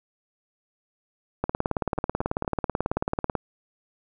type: two click trains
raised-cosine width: 1 ms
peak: -10 / -23 dBFS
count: 36 / 3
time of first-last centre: 1.44-3.353 / 1.98-2.447 s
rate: 18.3 / 4.28 Hz
effects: none